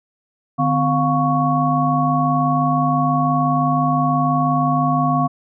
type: tone cluster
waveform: sine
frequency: 150.3 / 256.2 / 707 / 1112 Hz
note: D3 / C4 / F5 / C#6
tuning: +40 / -36 / +21 / +5 cents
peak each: -20 dBFS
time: 0.58-5.28 s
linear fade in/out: 20 ms
effects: none